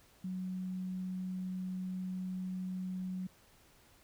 sine tone, 185 Hz, F#3, in tune, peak -36 dBFS, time 0.24-3.27 s, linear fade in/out 5 ms, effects pink hiss -64 dBFS RMS until 4.03 s

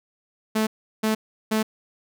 sawtooth tone bursts, 218 Hz, A3, 16 cents flat, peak -16 dBFS, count 3, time 0.55-1.63 s, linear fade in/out 10 ms, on 120 ms, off 360 ms, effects none

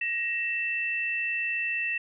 sine tone pair together, 1885 / 2666 Hz, A#6 / E7, +19 / +19 cents, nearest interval tritone, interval 600 cents, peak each -31 / -28 dBFS, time 0.01-1.98 s, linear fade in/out 5 ms, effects none

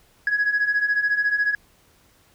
sine beating tone pair, 1661.2 / 1675.2 Hz, G#6 / G#6, 0 / +15 cents, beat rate 14 Hz, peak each -23 / -19 dBFS, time 0.27-1.55 s, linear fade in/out 2 ms, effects tanh soft clip ceiling -14 dBFS + pink hiss -58 dBFS RMS until 2.34 s

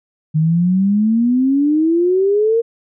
sine exponential sweep, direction up, 152.5 to 468.7 Hz, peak -11 dBFS, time 0.34-2.62 s, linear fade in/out 20 ms, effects none

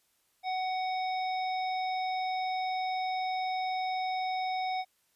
harmonic tone, 746 Hz, F#5, 14 cents sharp, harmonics 1 / 3 / 5 / 7, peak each -30 / -40 / -44 / -47 dBFS, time 0.43-4.85 s, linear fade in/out 50 ms, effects white hiss -72 dBFS RMS until 5.15 s + resampled to 32000 Hz

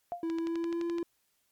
sine tone with exponential decay, 698.5 Hz, F5, in tune, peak -29 dBFS, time 0.12-0.29 s, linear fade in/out 0 ms, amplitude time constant 36 ms
triangle tone with pitch glide, 329.6 to 340.2 Hz, E4 to F4, 0 to -45 cents, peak -28 dBFS, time 0.23-1.03 s, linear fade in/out 2 ms, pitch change +55 cents, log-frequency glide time 0.35-0.84 s
click train, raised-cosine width 0.2 ms, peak -26 dBFS, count 9, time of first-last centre 0.3-0.984 s, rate 11.7 Hz
effects white hiss -74 dBFS RMS until 1.51 s + MP3 96 kbps

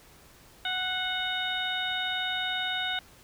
harmonic tone with a mistuned harmonic, 740 Hz, F#5, in tune, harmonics 1 / 2 / 3 / 4 / 5, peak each -36 / -33 / -38 / -36 / -32 dBFS, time 0.65-2.99 s, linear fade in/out 2 ms, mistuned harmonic 3, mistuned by -33 cents, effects pink hiss -55 dBFS RMS until 3.23 s

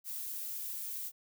violet noise, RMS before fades -40 dBFS, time 0.04-1.12 s, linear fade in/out 50 ms, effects none

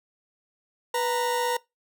40% pulse tone pair together, 491.6 / 928 Hz, B4 / A#5, -8 / -8 cents, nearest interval major seventh, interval 1100 cents, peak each -26 dBFS, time 0.94-1.57 s, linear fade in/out 5 ms, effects noise-tail reverb RT60 0.2 s tail -22 dB re dry

